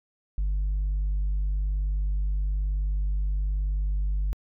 sine tone, 49.46 Hz, G1, 16 cents sharp, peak -21 dBFS, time 0.38-4.33 s, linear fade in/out 0 ms, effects tanh soft clip ceiling -22 dBFS

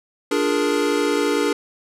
square chord, Bb dominant seventh, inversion first, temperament equal, 293.7 / 349.2 / 415.3 / 466.2 Hz, D4 / F4 / Ab4 / Bb4, 0 / 0 / 0 / 0 cents, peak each -23 / -28 / -23 / -24 dBFS, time 0.31-1.53 s, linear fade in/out 5 ms, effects low-pass 10000 Hz 12 dB/octave

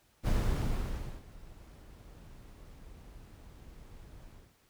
brown noise with ADSR envelope, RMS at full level -28 dBFS, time 0.23-4.58 s, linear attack 45 ms, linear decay 950 ms, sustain -23 dB, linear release 270 ms, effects pink hiss -68 dBFS RMS until 4.69 s

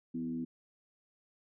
sine tone with frequency modulation, 250 Hz, B3, 21 cents sharp, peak -34 dBFS, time 0.14-0.45 s, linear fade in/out 10 ms, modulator 77.1 Hz, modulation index 0.68, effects none

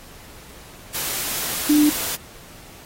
sine tone in noise, 297.5 Hz, D4, 22 cents sharp, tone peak -12 dBFS, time 1.69-1.9 s, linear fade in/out 10 ms, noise white, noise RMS -26 dBFS, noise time 0.94-2.16 s, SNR +11 dB, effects pink hiss -44 dBFS RMS until 2.85 s + AAC 48 kbps

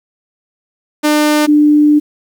sawtooth / sine tone pair in turn, 300 / 297.6 Hz, D4 / D4, +37 / +23 cents, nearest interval unison, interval 14 cents, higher first, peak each -5 dBFS, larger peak neither, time 1.03-1.47 / 1.47-2 s, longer second, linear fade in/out 20 ms, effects 7-bit

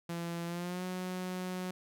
sawtooth tone with pitch glide, 170 to 183.26 Hz, F3 to F#3, -46 to -16 cents, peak -32 dBFS, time 0.09-1.71 s, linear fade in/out 5 ms, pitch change +130 cents, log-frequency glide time 0.46-0.84 s, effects none

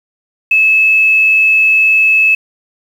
sine tone with quantisation, 2601 Hz, E7, 24 cents flat, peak -6 dBFS, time 0.51-2.35 s, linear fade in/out 5 ms, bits 6, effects none

